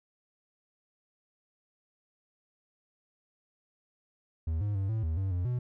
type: tone with pitch steps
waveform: triangle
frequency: 80.3 / 103.3 / 97.1 / 110.8 / 79.8 / 96.2 / 88.9 / 123.5 Hz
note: E2 / G#2 / G2 / A2 / D#2 / G2 / F2 / B2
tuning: -45 / -9 / -16 / +13 / +44 / -32 / +31 / 0 cents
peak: -26 dBFS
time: 4.47-5.59 s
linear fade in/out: 5 ms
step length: 140 ms
effects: none